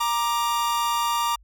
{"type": "tone pair together", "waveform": "45% pulse", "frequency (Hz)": [939, 1183.1], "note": ["A#5", "D6"], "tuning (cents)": [12, 12], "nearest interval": "major third", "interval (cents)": 400, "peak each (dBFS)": [-24, -25], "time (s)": [0, 1.36], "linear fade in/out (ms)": 10, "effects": ["added 50 Hz sine -51 dBFS peak until 1.43 s"]}